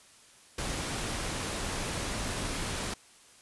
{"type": "noise", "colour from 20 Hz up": "pink", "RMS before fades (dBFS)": -34, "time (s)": [0.58, 2.94], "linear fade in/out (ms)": 5, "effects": ["white hiss -57 dBFS RMS until 3.41 s", "resampled to 24000 Hz"]}